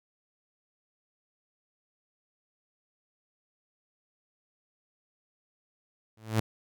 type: tone with exponential growth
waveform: sawtooth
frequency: 110 Hz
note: A2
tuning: in tune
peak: -17 dBFS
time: 6.17-6.4 s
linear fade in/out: 5 ms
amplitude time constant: 50 ms
effects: none